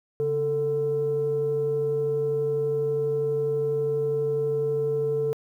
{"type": "tone pair together", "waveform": "sine", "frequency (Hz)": [139.82, 443.9], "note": ["C#3", "A4"], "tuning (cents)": [15, 15], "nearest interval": "octave + minor sixth", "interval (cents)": 2000, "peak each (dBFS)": [-30, -22], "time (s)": [0.2, 5.33], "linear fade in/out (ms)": 0, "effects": ["tanh soft clip ceiling -17 dBFS", "10-bit"]}